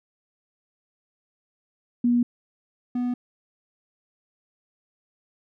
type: tone pair in turn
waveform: sine / triangle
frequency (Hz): 241 / 246.1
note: B3 / B3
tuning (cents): -42 / -6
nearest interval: unison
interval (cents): 36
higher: second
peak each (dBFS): -17 / -21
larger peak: first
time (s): 2.04-2.23 / 2.95-3.14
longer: neither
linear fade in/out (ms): 5
effects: none